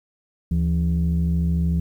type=tone pair together; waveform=sine; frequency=75.2 / 168.68 Hz; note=D2 / E3; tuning=+42 / +40 cents; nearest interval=octave + major second; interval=1398 cents; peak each=-19 / -19 dBFS; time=0.51-1.8 s; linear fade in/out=5 ms; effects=tanh soft clip ceiling -14 dBFS + 9-bit